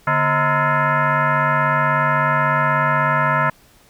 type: tone with frequency modulation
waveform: sine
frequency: 146.83 Hz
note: D3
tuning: in tune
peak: -14 dBFS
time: 0.07-3.5 s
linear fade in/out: 5 ms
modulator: 390 Hz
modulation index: 4.2
effects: pink hiss -52 dBFS RMS until 3.89 s

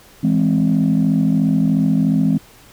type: chord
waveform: sine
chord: E augmented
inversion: none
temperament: equal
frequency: 164.81 / 207.7 / 261.6 Hz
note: E3 / G#3 / B#3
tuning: 0 / 0 / 0 cents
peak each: -16 dBFS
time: 0.23-2.38 s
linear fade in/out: 10 ms
effects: tanh soft clip ceiling -7 dBFS + pink hiss -46 dBFS RMS until 2.72 s

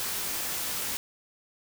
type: noise with comb filter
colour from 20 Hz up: white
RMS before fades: -32 dBFS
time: 0-0.97 s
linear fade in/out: 0 ms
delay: 19 ms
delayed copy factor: -0.55
effects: none

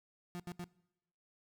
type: tone bursts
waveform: 35% pulse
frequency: 176.4 Hz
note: F3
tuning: 18 cents sharp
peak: -39 dBFS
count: 3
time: 0.35-0.641 s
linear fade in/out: 0 ms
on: 47 ms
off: 75 ms
effects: noise-tail reverb RT60 0.9 s tail -23 dB re dry

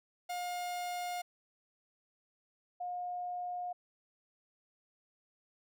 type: tone pair in turn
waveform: 45% pulse / sine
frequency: 712 / 715.4 Hz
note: F5 / F5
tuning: +33 / +41 cents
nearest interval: unison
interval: 8 cents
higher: second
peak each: -36 / -36 dBFS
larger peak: neither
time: 0.29-1.22 / 2.8-3.73 s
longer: neither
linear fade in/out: 10 ms
effects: none

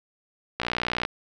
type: click train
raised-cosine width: 0.3 ms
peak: -10 dBFS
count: 28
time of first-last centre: 0.6-1.051 s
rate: 59.9 Hz
effects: none

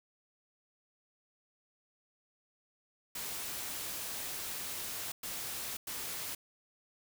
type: noise bursts at uneven times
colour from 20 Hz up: white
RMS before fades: -40 dBFS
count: 3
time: 3.15-5.12 / 5.23-5.77 / 5.87-6.35 s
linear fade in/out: 5 ms
effects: none

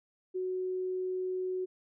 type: tone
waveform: sine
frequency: 370 Hz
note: F#4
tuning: in tune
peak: -31 dBFS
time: 0.34-1.66 s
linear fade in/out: 20 ms
effects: none

